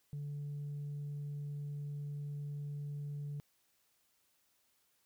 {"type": "tone", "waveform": "sine", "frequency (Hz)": 145, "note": "D3", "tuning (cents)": -22, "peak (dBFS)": -37, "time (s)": [0.13, 3.4], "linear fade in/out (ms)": 0, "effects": ["tanh soft clip ceiling -37 dBFS", "white hiss -75 dBFS RMS until 5.05 s"]}